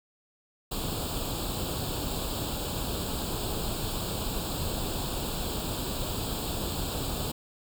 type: noise with comb filter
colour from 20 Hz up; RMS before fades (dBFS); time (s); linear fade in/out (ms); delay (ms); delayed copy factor
pink; -32; 0.71-7.32; 10; 0.25; +0.85
effects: none